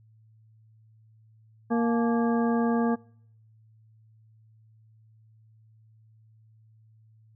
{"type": "harmonic tone with a mistuned harmonic", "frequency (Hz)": 233.1, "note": "A#3", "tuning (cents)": 0, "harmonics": [1, 2, 3, 4, 5, 7], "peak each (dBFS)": [-23, -29, -33, -35, -37, -40], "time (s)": [1.7, 2.96], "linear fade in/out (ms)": 20, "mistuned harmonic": 4, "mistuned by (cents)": -130, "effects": ["noise-tail reverb RT60 0.7 s tail -26 dB re dry", "added 110 Hz sine -55 dBFS peak until 7.35 s"]}